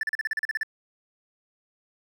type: tone bursts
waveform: triangle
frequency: 1760 Hz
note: A6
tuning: in tune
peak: -22 dBFS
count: 11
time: 0.01-0.632 s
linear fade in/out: 2 ms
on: 22 ms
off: 38 ms
effects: none